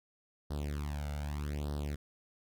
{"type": "tone with flanger", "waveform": "sawtooth", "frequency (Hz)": 73.1, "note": "D2", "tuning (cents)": -7, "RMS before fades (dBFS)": -37, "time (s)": [0.5, 1.96], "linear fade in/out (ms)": 10, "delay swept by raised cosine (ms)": [0.21, 1.41], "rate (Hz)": 0.82, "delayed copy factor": 0.95, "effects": []}